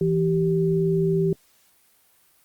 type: tone pair together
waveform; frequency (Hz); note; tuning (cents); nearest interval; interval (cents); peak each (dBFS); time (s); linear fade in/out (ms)
sine; 164.81 / 388.2; E3 / G4; 0 / -17; octave + minor third; 1483; -21; 0.01-1.33; 2
effects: white hiss -60 dBFS RMS until 2.44 s + Opus 32 kbps